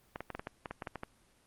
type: clicks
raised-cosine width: 0.5 ms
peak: -23 dBFS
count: 12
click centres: 0.159 / 0.206 / 0.303 / 0.35 / 0.395 / 0.471 / 0.658 / 0.71 / 0.822 / 0.872 / 0.957 / 1.034 s
effects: pink hiss -67 dBFS RMS until 1.46 s + Opus 24 kbps